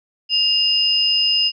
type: tone pair together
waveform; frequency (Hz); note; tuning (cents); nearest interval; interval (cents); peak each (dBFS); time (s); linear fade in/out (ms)
sine; 2824 / 5032; F7 / D#8; +19 / +19; minor seventh; 1000; -17; 0.29-1.52; 50
effects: none